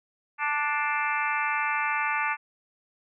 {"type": "harmonic tone with a mistuned harmonic", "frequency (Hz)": 293.7, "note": "D4", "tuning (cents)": 0, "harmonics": [3, 4, 5, 6, 7, 8, 9], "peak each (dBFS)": [-30, -31, -32, -33, -33, -34, -35], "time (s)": [0.38, 2.37], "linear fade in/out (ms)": 50, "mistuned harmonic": 7, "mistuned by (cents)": 44, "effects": []}